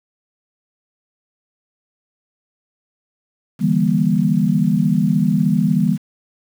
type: chord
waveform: sine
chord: E half-diminished seventh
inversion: third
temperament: just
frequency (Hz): 148.33 / 164.81 / 197.78 / 237.3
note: D3 / E3 / G3 / Bb3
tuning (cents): +18 / 0 / +16 / +31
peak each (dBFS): -22 / -18 / -17 / -19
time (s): 3.59-5.98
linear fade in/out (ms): 50
effects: 7-bit